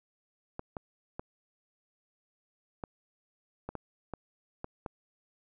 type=clicks; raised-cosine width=1 ms; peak=-23 dBFS; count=9; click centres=0.594 / 0.768 / 1.195 / 2.838 / 3.69 / 3.753 / 4.137 / 4.644 / 4.862 s; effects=none